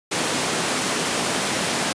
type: high-pass noise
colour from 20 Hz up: pink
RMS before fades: -23 dBFS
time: 0.11-1.93 s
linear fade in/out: 10 ms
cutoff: 180 Hz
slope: 12 dB/octave
effects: high-pass 100 Hz 12 dB/octave + resampled to 22050 Hz